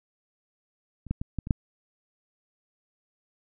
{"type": "clicks", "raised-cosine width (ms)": 5, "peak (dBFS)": [-29, -14, -19, -17, -23, -9], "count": 6, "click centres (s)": [1.067, 1.11, 1.215, 1.387, 1.471, 1.508], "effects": []}